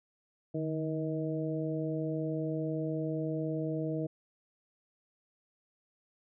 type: harmonic tone with a mistuned harmonic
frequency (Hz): 158.4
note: D#3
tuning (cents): +31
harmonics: 1 / 2 / 3 / 4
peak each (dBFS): -35 / -35 / -38 / -40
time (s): 0.54-4.07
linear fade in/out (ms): 10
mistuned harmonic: 1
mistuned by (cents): -61
effects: none